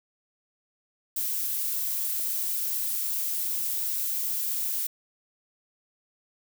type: noise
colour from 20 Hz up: violet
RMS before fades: -29 dBFS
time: 1.16-4.87 s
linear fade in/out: 5 ms
effects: none